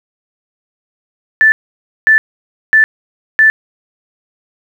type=tone bursts; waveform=sine; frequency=1759 Hz; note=A6; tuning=1 cent flat; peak=-4 dBFS; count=4; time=1.41-3.5 s; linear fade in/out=0 ms; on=110 ms; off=550 ms; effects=7-bit